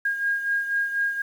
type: beating tone pair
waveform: sine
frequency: 1624 / 1628.1 Hz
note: G#6 / G#6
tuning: -39 / -35 cents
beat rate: 4.1 Hz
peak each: -23 / -30 dBFS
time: 0.05-1.22 s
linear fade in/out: 5 ms
effects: 8-bit